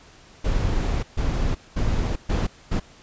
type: noise bursts at uneven times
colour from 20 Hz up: brown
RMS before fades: -22 dBFS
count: 5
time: 0.44-1.03 / 1.17-1.55 / 1.76-2.16 / 2.29-2.47 / 2.71-2.8 s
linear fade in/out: 10 ms
effects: pink hiss -50 dBFS RMS until 3.02 s + resampled to 16000 Hz